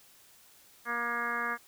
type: harmonic tone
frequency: 237.3 Hz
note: A#3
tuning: 31 cents sharp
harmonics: 1 / 2 / 3 / 4 / 5 / 6 / 7 / 8 / 9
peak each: -44 / -43 / -43 / -42 / -35 / -39 / -34 / -44 / -42 dBFS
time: 0.85-1.58 s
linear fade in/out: 50 ms
effects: white hiss -59 dBFS RMS until 1.67 s